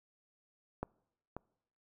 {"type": "clicks", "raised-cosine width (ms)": 1, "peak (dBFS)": [-22, -27], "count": 2, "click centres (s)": [0.83, 1.366], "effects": ["noise-tail reverb RT60 0.8 s tail -26 dB re dry"]}